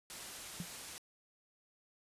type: low-pass noise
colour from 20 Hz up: white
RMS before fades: -49 dBFS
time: 0.1-0.98 s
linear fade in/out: 0 ms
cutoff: 11000 Hz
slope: 24 dB/octave
type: tone with exponential decay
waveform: sine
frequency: 173.6 Hz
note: F3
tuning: 10 cents flat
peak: -35 dBFS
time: 0.6-0.69 s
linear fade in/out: 2 ms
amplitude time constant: 18 ms
effects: resampled to 32000 Hz